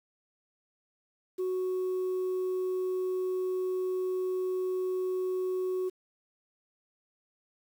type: tone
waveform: sine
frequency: 370 Hz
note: F#4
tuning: in tune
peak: -26 dBFS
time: 1.38-5.9 s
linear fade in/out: 20 ms
effects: tanh soft clip ceiling -27 dBFS + 9-bit